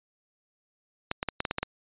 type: clicks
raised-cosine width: 0.3 ms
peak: -12 dBFS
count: 8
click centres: 1.114 / 1.229 / 1.287 / 1.404 / 1.452 / 1.511 / 1.584 / 1.63 s
effects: resampled to 8000 Hz